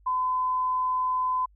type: tone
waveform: sine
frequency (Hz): 1016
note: B5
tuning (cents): +49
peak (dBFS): -23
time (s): 0.06-1.46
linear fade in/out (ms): 10
effects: added 50 Hz sine -55 dBFS peak until 1.55 s